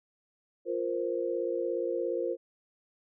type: chord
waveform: sine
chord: F suspended fourth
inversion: none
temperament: equal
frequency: 349.2 / 466.2 / 523.3 Hz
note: F4 / Bb4 / C5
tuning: 0 / 0 / 0 cents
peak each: -33 dBFS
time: 0.65-2.37 s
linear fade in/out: 50 ms
effects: none